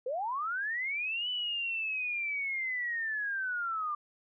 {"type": "linear two-way sweep", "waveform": "sine", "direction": "up then down", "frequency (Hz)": [472.5, 3000, 1180], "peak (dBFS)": -31, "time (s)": [0.06, 3.95], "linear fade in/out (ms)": 5, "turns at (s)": 1.29, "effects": []}